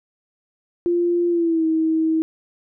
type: tone with pitch glide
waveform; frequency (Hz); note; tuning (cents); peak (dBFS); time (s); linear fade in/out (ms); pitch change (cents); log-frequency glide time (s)
sine; 347.1 to 320.1; F4 to D#4; -11 to +49; -16; 0.86-2.22; 0; -140; 1.29-1.65
effects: none

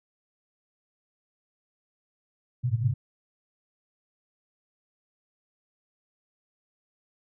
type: band-pass noise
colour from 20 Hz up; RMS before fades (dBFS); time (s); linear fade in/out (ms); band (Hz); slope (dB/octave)
white; -26; 2.63-2.94; 10; 110 to 130; 96
effects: none

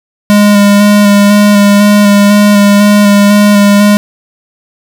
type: tone with vibrato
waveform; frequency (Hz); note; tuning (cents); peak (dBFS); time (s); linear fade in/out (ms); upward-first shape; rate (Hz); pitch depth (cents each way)
square; 204.6; G#3; -26; -3; 0.3-3.97; 0; square; 2; 14
effects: none

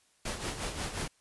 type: noise with tremolo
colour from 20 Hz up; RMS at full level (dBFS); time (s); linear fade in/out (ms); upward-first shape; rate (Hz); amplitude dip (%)
pink; -34; 0.25-1.08; 5; sine; 5.6; 60
effects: white hiss -68 dBFS RMS until 1.2 s + resampled to 24000 Hz

